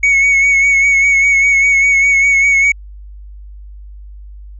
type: tone with vibrato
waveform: triangle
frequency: 2217 Hz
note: C#7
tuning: in tune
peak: -6 dBFS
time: 0.03-2.72 s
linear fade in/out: 5 ms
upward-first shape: sine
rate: 5 Hz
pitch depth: 31 cents each way
effects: added 50 Hz sine -30 dBFS peak until 4.59 s + resampled to 22050 Hz